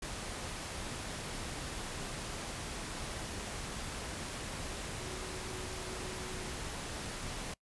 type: tone in noise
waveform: sine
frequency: 370 Hz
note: F#4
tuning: in tune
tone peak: -47 dBFS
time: 5-6.52 s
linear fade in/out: 5 ms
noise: pink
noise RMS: -41 dBFS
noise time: 0.02-7.54 s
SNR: -9 dB
effects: noise-tail reverb RT60 0.1 s tail -24 dB re dry + resampled to 24000 Hz